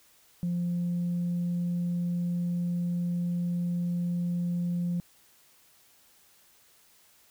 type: tone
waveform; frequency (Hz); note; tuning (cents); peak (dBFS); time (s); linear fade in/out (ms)
sine; 174.61; F3; 0; -25; 0.43-5; 0
effects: tanh soft clip ceiling -24 dBFS + white hiss -61 dBFS RMS until 7.3 s